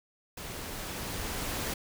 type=noise with level ramp; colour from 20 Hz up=pink; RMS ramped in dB=-41 to -33 dBFS; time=0.37-1.74 s; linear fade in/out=5 ms; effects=none